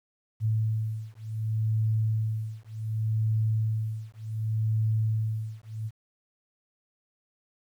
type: beating tone pair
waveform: sine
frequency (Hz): 109.5 / 110.17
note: A2 / A2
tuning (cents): -8 / +3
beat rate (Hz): 0.67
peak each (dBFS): -28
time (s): 0.4-5.91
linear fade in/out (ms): 50
effects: 10-bit